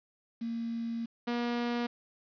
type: tone pair in turn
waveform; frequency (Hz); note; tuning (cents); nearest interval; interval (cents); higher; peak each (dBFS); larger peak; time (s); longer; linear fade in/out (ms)
sine / sawtooth; 231.1 / 239.2; A#3 / A#3; -15 / +45; minor second; 60; second; -32 / -26; second; 0.41-1.06 / 1.27-1.87; first; 10
effects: resampled to 11025 Hz + 9-bit